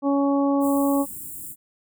harmonic tone, 279.6 Hz, C#4, 15 cents sharp, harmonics 1 / 2 / 3 / 4, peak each -19 / -25 / -29 / -31 dBFS, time 0.02-1.06 s, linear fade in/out 50 ms
white band-stop noise, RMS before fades -36 dBFS, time 0.6-1.56 s, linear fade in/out 50 ms, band 350 to 7400 Hz, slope 96 dB/octave
effects none

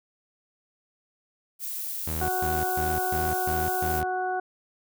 violet noise, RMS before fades -33 dBFS, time 1.59-4.03 s, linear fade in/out 50 ms
sawtooth tone bursts, 79.3 Hz, D#2, 33 cents sharp, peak -26 dBFS, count 6, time 2.07-4.04 s, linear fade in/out 5 ms, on 220 ms, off 130 ms
harmonic tone, 369.2 Hz, F#4, 4 cents flat, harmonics 1 / 2 / 3 / 4, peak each -32 / -27 / -42 / -34 dBFS, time 2.21-4.4 s, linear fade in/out 5 ms
effects none

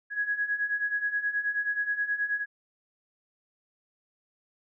sine beating tone pair, 1661.2 / 1670.6 Hz, G#6 / G#6, 0 / +10 cents, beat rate 9.4 Hz, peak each -32 / -28 dBFS, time 0.1-2.46 s, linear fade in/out 50 ms, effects none

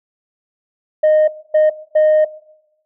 sine tone bursts at uneven times, 617 Hz, D#5, 15 cents flat, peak -6 dBFS, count 3, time 1.03-1.28 / 1.54-1.7 / 1.95-2.25 s, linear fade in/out 10 ms, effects noise-tail reverb RT60 0.9 s tail -21 dB re dry + tanh soft clip ceiling -7 dBFS

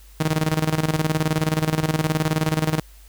sawtooth tone with tremolo, 156.6 Hz, D#3, 11 cents sharp, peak -13 dBFS, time 0.2-2.8 s, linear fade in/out 5 ms, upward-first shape square, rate 19 Hz, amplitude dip 75%, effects added 50 Hz sine -44 dBFS peak until 3.08 s + white hiss -53 dBFS RMS until 3.08 s

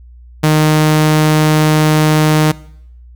sawtooth tone, 154.2 Hz, D#3, 15 cents flat, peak -4 dBFS, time 0.43-2.52 s, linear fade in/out 10 ms, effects noise-tail reverb RT60 0.7 s tail -21 dB re dry + added 60 Hz sine -35 dBFS peak until 3.15 s

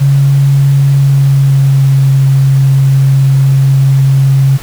sine tone with pitch glide, 138.59 to 135.5 Hz, C#3 to C#3, 0 to -39 cents, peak -4 dBFS, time 0-4.58 s, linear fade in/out 20 ms, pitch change -39 cents, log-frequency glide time 0.89-2.05 s, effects pink hiss -29 dBFS RMS until 4.62 s

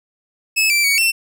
sawtooth tone with pitch steps, 2596 / 2340 / 2248 / 2694 Hz, E7 / D7 / C#7 / E7, -27 / -7 / +24 / +37 cents, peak -10 dBFS, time 0.56-1.12 s, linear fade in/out 20 ms, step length 140 ms, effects none

